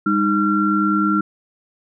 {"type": "tone cluster", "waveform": "sine", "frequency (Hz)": [200.8, 309.9, 1368], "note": ["G3", "D#4", "F6"], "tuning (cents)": [42, -7, -36], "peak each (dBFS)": -19, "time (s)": [0.06, 1.21], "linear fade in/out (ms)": 5, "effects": []}